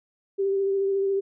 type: tone with vibrato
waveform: sine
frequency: 392 Hz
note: G4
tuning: in tune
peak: -21 dBFS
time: 0.38-1.21 s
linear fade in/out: 20 ms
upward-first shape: sine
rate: 14 Hz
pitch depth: 19 cents each way
effects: none